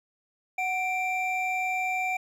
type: tone pair together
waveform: triangle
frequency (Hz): 742 / 2356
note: F#5 / D7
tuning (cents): +5 / +5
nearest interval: octave + minor sixth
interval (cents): 2000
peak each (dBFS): -27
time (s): 0.58-2.17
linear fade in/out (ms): 5
effects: none